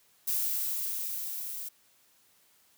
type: noise with level ramp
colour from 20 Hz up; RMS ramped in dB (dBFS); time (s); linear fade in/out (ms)
violet; -29 to -39; 0.27-1.69; 10
effects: white hiss -65 dBFS RMS until 2.77 s + high-pass 60 Hz 12 dB/octave